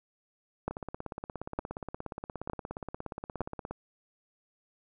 two click trains, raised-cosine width 1 ms, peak -17 / -23 dBFS, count 4 / 52, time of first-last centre 0.68-3.407 / 0.71-3.71 s, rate 1.1 / 17 Hz, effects none

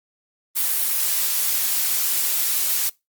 blue noise, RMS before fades -21 dBFS, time 0.55-2.9 s, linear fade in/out 20 ms, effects noise-tail reverb RT60 0.2 s tail -22 dB re dry + Opus 32 kbps

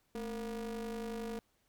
square ring-modulated tone, 121.5 Hz, B2, 28 cents flat, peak -36 dBFS, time 0.15-1.39 s, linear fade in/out 0 ms, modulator 339 Hz, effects pink hiss -75 dBFS RMS until 1.68 s

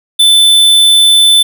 square tone, 3520 Hz, A7, in tune, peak -4 dBFS, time 0.19-1.43 s, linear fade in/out 10 ms, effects none

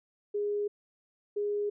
sine tone pair in turn, 412.3 / 412.3 Hz, G#4 / G#4, -13 / -13 cents, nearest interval unison, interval 0 cents, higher neither, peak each -28 dBFS, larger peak neither, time 0.34-0.68 / 1.36-1.7 s, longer neither, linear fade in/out 10 ms, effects none

